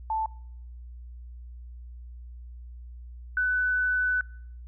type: tone pair in turn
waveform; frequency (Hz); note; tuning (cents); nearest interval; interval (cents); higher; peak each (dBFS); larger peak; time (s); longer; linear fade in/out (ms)
sine; 880 / 1498; A5 / F#6; 0 / +21; major sixth; 921; second; -25 / -22; second; 0.1-0.26 / 3.37-4.21; second; 2
effects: noise-tail reverb RT60 0.7 s tail -25 dB re dry + added 60 Hz sine -40 dBFS peak until 4.67 s

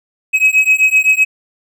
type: beating tone pair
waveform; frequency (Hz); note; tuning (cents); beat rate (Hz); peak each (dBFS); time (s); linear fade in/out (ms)
triangle; 2545 / 2552.8; D#7 / D#7; +39 / +44; 7.8; -10; 0.33-1.25; 20
effects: none

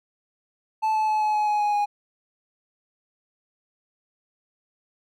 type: tone with pitch steps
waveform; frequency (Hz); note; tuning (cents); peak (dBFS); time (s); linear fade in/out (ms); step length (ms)
triangle; 873 / 866 / 859 / 852.1 / 845.2 / 838.4 / 831.7 / 825; A5 / A5 / A5 / G#5 / G#5 / G#5 / G#5 / G#5; -14 / -28 / -42 / +44 / +30 / +16 / +2 / -12; -18; 0.82-1.86; 20; 130
effects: none

